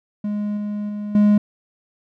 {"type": "tone with level steps", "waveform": "triangle", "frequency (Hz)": 207.7, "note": "G#3", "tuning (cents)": 0, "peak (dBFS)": [-19, -21, -23, -9], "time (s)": [0.24, 1.38], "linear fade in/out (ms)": 5, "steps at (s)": [0.57, 0.89, 1.15], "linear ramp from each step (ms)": 2, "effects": []}